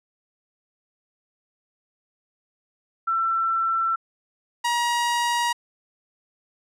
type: tone pair in turn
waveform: sine / sawtooth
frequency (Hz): 1342 / 952.2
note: E6 / A#5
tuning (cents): +31 / +37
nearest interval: tritone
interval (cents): 594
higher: first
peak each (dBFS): -20 / -17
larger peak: second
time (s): 3.07-3.96 / 4.64-5.53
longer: neither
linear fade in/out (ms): 10
effects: low-pass 10000 Hz 12 dB/octave